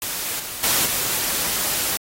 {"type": "noise with level steps", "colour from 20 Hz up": "white", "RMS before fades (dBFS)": [-26, -31, -19, -23], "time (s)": [0.02, 1.97], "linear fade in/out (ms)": 0, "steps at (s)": [0.39, 0.63, 0.85], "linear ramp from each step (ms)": 10, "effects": ["AAC 48 kbps"]}